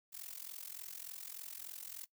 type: noise with amplitude modulation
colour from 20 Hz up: blue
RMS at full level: -44 dBFS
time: 0.12-2.06 s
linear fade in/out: 20 ms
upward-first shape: sine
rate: 43.4 Hz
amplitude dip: 90%
effects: noise-tail reverb RT60 0.1 s tail -20 dB re dry